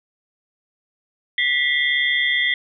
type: tone cluster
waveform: sine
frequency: 1961 / 2102 / 3251 / 3512 Hz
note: B6 / C7 / G#7 / A7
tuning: -13 / +7 / -38 / -4 cents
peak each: -19 / -24 / -24 / -26 dBFS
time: 1.38-2.54 s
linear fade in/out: 2 ms
effects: none

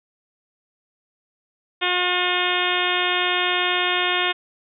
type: harmonic tone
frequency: 359.2 Hz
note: F4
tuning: 49 cents sharp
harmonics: 1 / 2 / 3 / 4 / 5 / 6 / 7 / 8 / 9 / 10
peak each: -28 / -28 / -28 / -28 / -28 / -28 / -28 / -28 / -28 / -28 dBFS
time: 1.81-4.33 s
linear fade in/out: 20 ms
effects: none

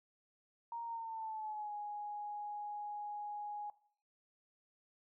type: tone with pitch glide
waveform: sine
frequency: 932.3 to 830.6 Hz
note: A#5 to G#5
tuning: 0 to 0 cents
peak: -40 dBFS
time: 0.72-3.7 s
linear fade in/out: 2 ms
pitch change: -200 cents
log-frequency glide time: 0.84-1.73 s
effects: noise-tail reverb RT60 0.5 s tail -18 dB re dry

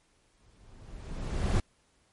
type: noise with exponential growth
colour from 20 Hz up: brown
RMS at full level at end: -23 dBFS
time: 0.4-1.6 s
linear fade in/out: 5 ms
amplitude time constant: 260 ms
effects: pink hiss -68 dBFS RMS until 2.12 s + MP3 48 kbps

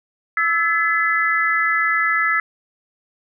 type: tone cluster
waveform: sine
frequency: 1316 / 1717 / 2017 Hz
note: E6 / A6 / B6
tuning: -3 / -43 / +36 cents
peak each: -20 dBFS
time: 0.37-2.4 s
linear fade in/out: 2 ms
effects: none

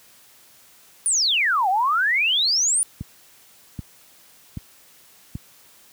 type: exponential two-way sweep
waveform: sine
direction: down then up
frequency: 9810 to 720 to 9810 Hz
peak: -17 dBFS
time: 1.06-2.83 s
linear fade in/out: 0 ms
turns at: 1.69 s
type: click train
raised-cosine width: 5 ms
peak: -16 dBFS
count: 4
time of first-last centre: 3.01-5.354 s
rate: 1.28 Hz
effects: white hiss -52 dBFS RMS until 5.92 s + high-pass 60 Hz 12 dB/octave

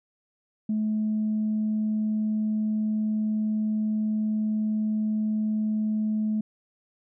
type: tone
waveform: sine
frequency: 215.2 Hz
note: A3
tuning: 38 cents flat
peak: -22 dBFS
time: 0.69-6.41 s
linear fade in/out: 5 ms
effects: tanh soft clip ceiling -19 dBFS

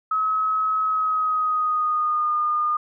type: tone with pitch glide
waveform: sine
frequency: 1281 to 1217.5 Hz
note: E6 to D#6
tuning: -50 to -38 cents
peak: -19 dBFS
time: 0.11-2.77 s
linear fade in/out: 5 ms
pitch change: -88 cents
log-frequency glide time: 0.83-2.34 s
effects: none

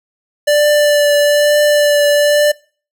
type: tone with vibrato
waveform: square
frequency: 587.3 Hz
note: D5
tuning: in tune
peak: -9 dBFS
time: 0.47-2.52 s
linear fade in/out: 10 ms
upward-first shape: triangle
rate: 1.1 Hz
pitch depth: 16 cents each way
effects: noise-tail reverb RT60 0.4 s tail -23 dB re dry

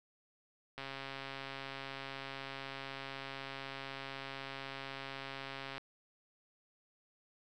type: click train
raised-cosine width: 0.3 ms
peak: -27 dBFS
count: 681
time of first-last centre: 0.78-5.78 s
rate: 136 Hz
effects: none

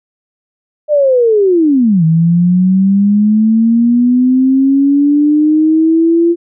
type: linear two-way sweep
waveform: sine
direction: down then up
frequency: 610 to 158.9 to 343.3 Hz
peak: -6 dBFS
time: 0.88-6.36 s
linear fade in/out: 50 ms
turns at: 2.04 s
effects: none

